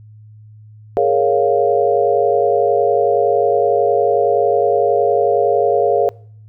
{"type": "chord", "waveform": "sine", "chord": "Bb minor seventh", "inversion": "third", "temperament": "equal", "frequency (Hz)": [415.3, 466.2, 554.4, 698.5], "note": ["Ab4", "Bb4", "Db5", "F5"], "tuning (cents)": [0, 0, 0, 0], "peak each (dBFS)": -17, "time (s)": [0.97, 6.09], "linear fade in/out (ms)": 0, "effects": ["noise-tail reverb RT60 0.6 s tail -25 dB re dry", "added 107 Hz sine -38 dBFS peak until 6.48 s"]}